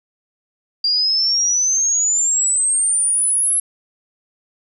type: exponential sweep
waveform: sine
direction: up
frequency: 4749 to 11090 Hz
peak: -14 dBFS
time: 0.84-3.6 s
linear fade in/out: 5 ms
effects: none